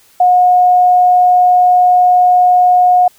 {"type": "tone", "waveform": "sine", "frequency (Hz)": 723, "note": "F#5", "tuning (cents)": -40, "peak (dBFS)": -5, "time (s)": [0.2, 3.08], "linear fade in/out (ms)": 5, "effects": ["white hiss -48 dBFS RMS until 3.18 s"]}